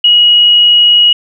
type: tone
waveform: sine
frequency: 2902 Hz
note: F#7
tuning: 34 cents flat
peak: -3 dBFS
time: 0.04-1.13 s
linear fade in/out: 5 ms
effects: none

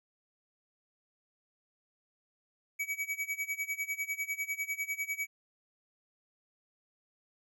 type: tone with tremolo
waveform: square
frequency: 2274 Hz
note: C#7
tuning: 44 cents sharp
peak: -31 dBFS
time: 2.79-5.27 s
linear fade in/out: 10 ms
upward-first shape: sine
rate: 10 Hz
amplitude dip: 90%
effects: none

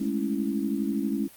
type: chord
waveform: sine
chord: A major seventh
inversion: third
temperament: equal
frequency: 207.7 / 220 / 277.2 / 329.6 Hz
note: G#3 / A3 / C#4 / E4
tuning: 0 / 0 / 0 / 0 cents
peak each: -29 / -33 / -29 / -32 dBFS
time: 0-1.28 s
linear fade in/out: 10 ms
effects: white hiss -51 dBFS RMS until 1.36 s + Opus 48 kbps

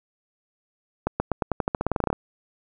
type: accelerating click train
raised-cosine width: 1 ms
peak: -8 dBFS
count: 17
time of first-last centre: 1.07-2.129 s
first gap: 130 ms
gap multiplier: 0.9
effects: none

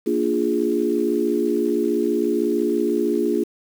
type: chord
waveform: sine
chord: Bb dominant seventh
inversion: none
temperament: equal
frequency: 233.1 / 293.7 / 349.2 / 415.3 Hz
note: Bb3 / D4 / F4 / Ab4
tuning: 0 / 0 / 0 / 0 cents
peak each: -25 / -24 / -22 / -23 dBFS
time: 0.06-3.44 s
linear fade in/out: 10 ms
effects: 7-bit

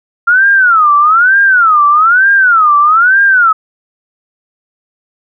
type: tone with vibrato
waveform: sine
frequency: 1368 Hz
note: F6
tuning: 36 cents flat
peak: -4 dBFS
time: 0.27-3.53 s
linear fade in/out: 10 ms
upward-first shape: sine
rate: 1.1 Hz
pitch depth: 280 cents each way
effects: none

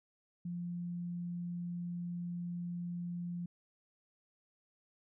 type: tone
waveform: sine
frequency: 174.3 Hz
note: F3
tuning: 3 cents flat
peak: -37 dBFS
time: 0.45-3.46 s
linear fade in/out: 5 ms
effects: none

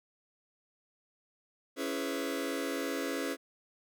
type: chord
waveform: sawtooth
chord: C# minor seventh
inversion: none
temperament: just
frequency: 277.2 / 332.6 / 415.8 / 498.9 Hz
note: C#4 / E4 / G#4 / B4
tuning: 0 / +16 / +2 / +17 cents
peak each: -32 / -35 / -35 / -35 dBFS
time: 1.76-3.37 s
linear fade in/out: 50 ms
effects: none

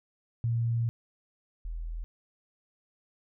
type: tone pair in turn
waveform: sine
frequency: 116.54 / 41.13 Hz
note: A#2 / E1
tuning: 0 / -3 cents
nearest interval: octave + tritone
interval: 1803 cents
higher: first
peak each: -25 / -33 dBFS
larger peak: first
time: 0.44-0.89 / 1.65-2.04 s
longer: first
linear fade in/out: 0 ms
effects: none

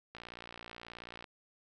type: click train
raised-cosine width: 0.3 ms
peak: -30 dBFS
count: 65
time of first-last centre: 0.15-1.242 s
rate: 58.6 Hz
effects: none

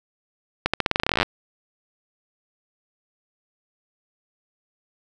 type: accelerating click train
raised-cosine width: 0.3 ms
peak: -3 dBFS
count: 19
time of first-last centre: 0.66-1.23 s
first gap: 76 ms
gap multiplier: 0.88
effects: none

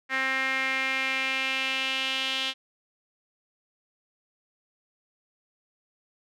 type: tone with band-pass filter sweep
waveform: sawtooth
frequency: 264.8 Hz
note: C4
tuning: 21 cents sharp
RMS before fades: -28 dBFS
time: 0.09-2.54 s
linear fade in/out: 50 ms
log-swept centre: 1900 to 3200 Hz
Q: 3.8
effects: none

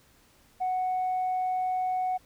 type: tone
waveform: sine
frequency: 740 Hz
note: F#5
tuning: in tune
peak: -24 dBFS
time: 0.6-2.18 s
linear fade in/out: 20 ms
effects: tanh soft clip ceiling -23 dBFS + pink hiss -61 dBFS RMS until 2.25 s

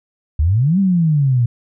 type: exponential two-way sweep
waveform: sine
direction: up then down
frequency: 69.7 to 200.4 to 116.1 Hz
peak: -11 dBFS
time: 0.39-1.46 s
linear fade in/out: 5 ms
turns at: 0.79 s
effects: none

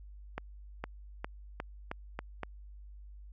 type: accelerating click train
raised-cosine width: 0.5 ms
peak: -21 dBFS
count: 7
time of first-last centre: 0.38-2.433 s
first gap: 460 ms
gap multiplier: 0.88
effects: added 50 Hz sine -47 dBFS peak until 3.32 s

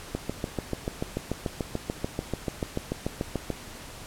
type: click train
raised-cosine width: 2 ms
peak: -14 dBFS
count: 24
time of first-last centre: 0.15-3.503 s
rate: 6.86 Hz
effects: pink hiss -43 dBFS RMS until 4.06 s + low-pass 12000 Hz 12 dB/octave

